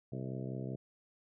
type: harmonic tone with a mistuned harmonic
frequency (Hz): 65.1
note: C2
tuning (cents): -8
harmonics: 2 / 3 / 4 / 5 / 6 / 7 / 8 / 9 / 10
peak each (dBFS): -40 / -44 / -47 / -48 / -48 / -50 / -55 / -55 / -53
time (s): 0.12-0.76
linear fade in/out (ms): 5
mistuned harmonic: 9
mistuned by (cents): +27
effects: none